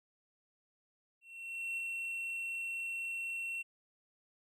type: tone with ADSR envelope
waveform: triangle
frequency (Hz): 2716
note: F7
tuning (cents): -49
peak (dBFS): -33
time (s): 1.21-3.63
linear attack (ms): 570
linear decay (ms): 6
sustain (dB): -2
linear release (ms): 20
effects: none